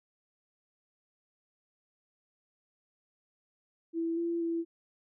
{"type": "tone with pitch steps", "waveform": "sine", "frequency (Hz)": [331.2, 338.7, 333.7], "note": ["E4", "E4", "E4"], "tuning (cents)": [8, 47, 21], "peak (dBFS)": -29, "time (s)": [3.93, 4.65], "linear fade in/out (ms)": 50, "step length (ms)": 240, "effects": []}